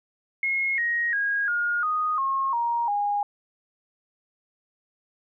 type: tone with pitch steps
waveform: sine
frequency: 2161 / 1881.3 / 1637.7 / 1425.7 / 1241.2 / 1080.5 / 940.6 / 818.9 Hz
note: C#7 / A#6 / G#6 / F6 / D#6 / C#6 / A#5 / G#5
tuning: -45 / +15 / -25 / +35 / -5 / -45 / +15 / -25 cents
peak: -22 dBFS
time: 0.43-3.23 s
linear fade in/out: 2 ms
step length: 350 ms
effects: none